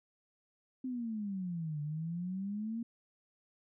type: exponential two-way sweep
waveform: sine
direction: down then up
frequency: 262.2 to 146.1 to 235.4 Hz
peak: -35 dBFS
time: 0.84-2.83 s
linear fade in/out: 5 ms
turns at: 1.81 s
effects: none